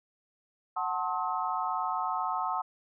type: chord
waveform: sine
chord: F# diminished seventh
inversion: none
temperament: just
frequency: 740 / 888 / 1065.6 / 1278.7 Hz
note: F#5 / A5 / C6 / Eb6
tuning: 0 / +16 / +31 / +47 cents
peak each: -34 dBFS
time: 0.76-2.62 s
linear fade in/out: 10 ms
effects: none